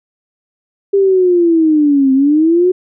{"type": "linear two-way sweep", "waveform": "sine", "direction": "down then up", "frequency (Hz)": [400.5, 261.9, 371.8], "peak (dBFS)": -7, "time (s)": [0.93, 2.72], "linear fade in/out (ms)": 10, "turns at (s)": 2.13, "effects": []}